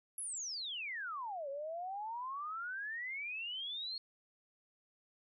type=exponential two-way sweep; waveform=sine; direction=down then up; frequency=11370 to 541 to 4342 Hz; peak=-39 dBFS; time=0.18-3.98 s; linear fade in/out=2 ms; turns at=1.49 s; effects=none